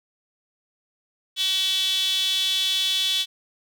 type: tone with high-pass filter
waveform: sawtooth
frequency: 379.5 Hz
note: F#4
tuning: 44 cents sharp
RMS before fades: -23 dBFS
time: 1.36-3.26 s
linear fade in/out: 50 ms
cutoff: 3400 Hz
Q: 8.3
effects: none